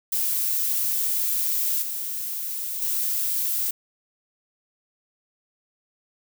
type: noise with level steps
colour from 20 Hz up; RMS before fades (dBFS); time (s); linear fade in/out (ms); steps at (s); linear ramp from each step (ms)
violet; -24 / -30 / -25; 0.12-3.71; 5; 1.82 / 2.82; 2
effects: none